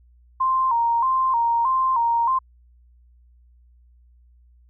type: tone with vibrato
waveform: sine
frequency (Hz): 987.8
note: B5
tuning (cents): 0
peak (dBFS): -17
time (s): 0.4-2.39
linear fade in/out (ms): 10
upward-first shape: square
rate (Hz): 1.6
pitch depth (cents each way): 100
effects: added 60 Hz sine -51 dBFS peak until 4.69 s